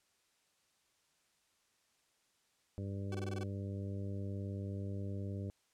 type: harmonic tone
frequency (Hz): 98.9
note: G2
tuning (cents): +16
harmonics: 1 / 2 / 3 / 4 / 5 / 6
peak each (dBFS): -39 / -45 / -49 / -51 / -53 / -55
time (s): 2.78-5.5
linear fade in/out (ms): 0
type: tone bursts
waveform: 40% pulse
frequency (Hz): 380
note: F#4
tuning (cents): +46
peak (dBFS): -39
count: 7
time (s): 3.12-3.434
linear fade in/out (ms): 2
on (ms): 26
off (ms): 22
effects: white hiss -75 dBFS RMS until 5.73 s + low-pass 9000 Hz 12 dB/octave